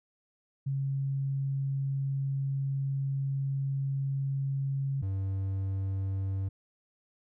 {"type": "tone pair in turn", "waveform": ["sine", "triangle"], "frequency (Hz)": [136.9, 96.54], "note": ["C#3", "G2"], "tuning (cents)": [-21, -26], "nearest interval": "tritone", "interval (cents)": 605, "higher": "first", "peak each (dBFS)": [-28, -27], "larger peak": "second", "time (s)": [[0.66, 5.02], [5.02, 6.49]], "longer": "first", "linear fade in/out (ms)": 10, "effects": []}